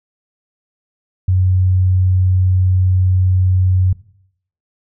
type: tone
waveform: sine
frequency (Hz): 92.5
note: F#2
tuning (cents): 0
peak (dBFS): -10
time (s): 1.28-3.93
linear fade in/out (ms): 5
effects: noise-tail reverb RT60 0.7 s tail -19 dB re dry